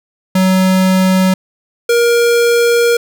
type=tone pair in turn; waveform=square; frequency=187.3 / 472 Hz; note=F#3 / A#4; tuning=+21 / +22 cents; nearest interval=octave + major third; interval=1601 cents; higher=second; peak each=-9 dBFS; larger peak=neither; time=0.35-1.34 / 1.89-2.97 s; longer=second; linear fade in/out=5 ms; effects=none